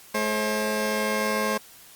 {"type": "tone pair together", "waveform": "15% pulse", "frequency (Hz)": [213.9, 535], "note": ["A3", "C5"], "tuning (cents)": [-49, 38], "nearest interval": "octave + major third", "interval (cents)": 1587, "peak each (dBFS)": -20, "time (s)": [0.14, 1.58], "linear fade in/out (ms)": 10, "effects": ["white hiss -49 dBFS RMS until 1.95 s", "Opus 48 kbps"]}